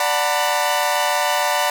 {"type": "chord", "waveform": "sawtooth", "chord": "B minor seventh", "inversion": "first", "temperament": "equal with one note detuned", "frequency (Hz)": [587.3, 740, 901.1, 987.8], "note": ["D5", "F#5", "A5", "B5"], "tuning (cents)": [0, 0, 41, 0], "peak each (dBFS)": -19, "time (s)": [0, 1.7], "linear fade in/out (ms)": 2, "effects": []}